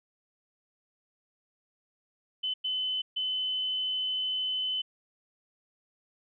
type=tone bursts at uneven times; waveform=sine; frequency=3031 Hz; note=F#7; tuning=41 cents sharp; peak=-28 dBFS; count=3; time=2.43-2.54 / 2.64-3.02 / 3.16-4.82 s; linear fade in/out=10 ms; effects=none